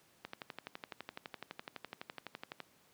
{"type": "click train", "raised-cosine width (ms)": 0.3, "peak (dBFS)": -26, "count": 29, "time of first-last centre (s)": [0.25, 2.603], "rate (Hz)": 11.9, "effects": ["pink hiss -67 dBFS RMS until 2.93 s", "high-pass 150 Hz 12 dB/octave"]}